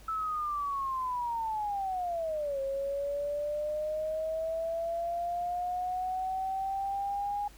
sine linear two-way sweep, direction down then up, 1318.5 to 540 to 823 Hz, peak -30 dBFS, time 0.08-7.48 s, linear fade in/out 5 ms, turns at 2.6 s, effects added 50 Hz sine -53 dBFS peak until 7.57 s + pink hiss -57 dBFS RMS until 7.57 s

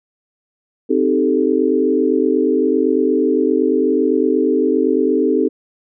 sine chord, A half-diminished seventh, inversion first, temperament equal, 261.6 / 311.1 / 392 / 440 Hz, C4 / Eb4 / G4 / A4, 0 / 0 / 0 / 0 cents, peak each -18 dBFS, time 0.89-5.49 s, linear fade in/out 20 ms, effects none

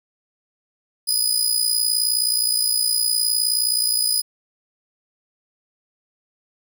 20% pulse tone with amplitude modulation, 4978 Hz, D#8, in tune, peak -9 dBFS, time 1.07-4.22 s, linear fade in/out 20 ms, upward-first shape sine, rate 59.3 Hz, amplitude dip 65%, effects none

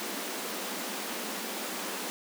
pink high-pass noise, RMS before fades -36 dBFS, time 0-2.1 s, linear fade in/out 0 ms, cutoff 190 Hz, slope 96 dB/octave, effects none

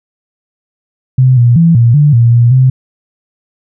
sine tone with pitch steps, 129 / 120 / 166.9 / 117.6 / 147.3 / 117.5 / 119 / 129.8 Hz, C3 / B2 / E3 / A#2 / D3 / A#2 / A#2 / C3, -24 / -49 / +22 / +16 / +6 / +14 / +36 / -13 cents, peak -3 dBFS, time 1.18-2.7 s, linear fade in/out 5 ms, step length 190 ms, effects none

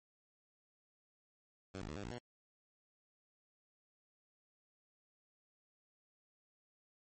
10% pulse tone with pitch steps, 95.4 / 52.3 / 76.2 / 101.3 / 59.1 / 121.6 Hz, G2 / G#1 / D#2 / G#2 / A#1 / B2, -47 / +13 / -36 / -43 / +24 / -26 cents, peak -35 dBFS, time 1.74-2.184 s, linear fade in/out 5 ms, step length 74 ms, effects MP3 32 kbps

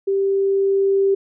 sine tone with level ramp, 392 Hz, G4, in tune, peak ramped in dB -16 to -13 dBFS, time 0.07-1.15 s, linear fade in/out 10 ms, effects none

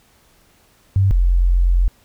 sine tone pair in turn, 97 / 44.14 Hz, G2 / F1, -18 / +19 cents, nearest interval octave + major second, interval 1363 cents, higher first, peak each -11 dBFS, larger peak neither, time 0.96-1.11 / 1.11-1.88 s, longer second, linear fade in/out 0 ms, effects pink hiss -55 dBFS RMS until 2.04 s

